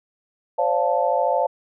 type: chord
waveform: sine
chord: D minor seventh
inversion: third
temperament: equal with one note detuned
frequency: 523.3 / 576.9 / 698.5 / 880 Hz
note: C5 / D5 / F5 / A5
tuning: 0 / -31 / 0 / 0 cents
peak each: -23 dBFS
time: 0.58-1.47 s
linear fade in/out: 10 ms
effects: none